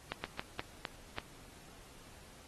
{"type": "slowing click train", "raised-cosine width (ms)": 0.3, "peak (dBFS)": -20, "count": 6, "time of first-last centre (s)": [0.12, 1.184], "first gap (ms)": 120, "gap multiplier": 1.29, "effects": ["pink hiss -57 dBFS RMS until 2.47 s", "AAC 32 kbps"]}